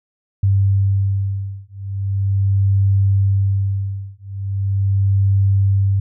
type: beating tone pair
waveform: sine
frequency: 98 / 98.4 Hz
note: G2 / G2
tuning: 0 / +7 cents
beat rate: 0.4 Hz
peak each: -17 dBFS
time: 0.43-6 s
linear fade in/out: 5 ms
effects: none